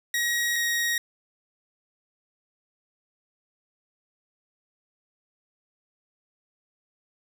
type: tone pair in turn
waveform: sawtooth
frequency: 1896 / 1884 Hz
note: A#6 / A#6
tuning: +29 / +18 cents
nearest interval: unison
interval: 11 cents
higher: first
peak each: -20 dBFS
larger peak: neither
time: 0.14-0.56 / 0.56-0.98 s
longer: neither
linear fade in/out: 2 ms
effects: none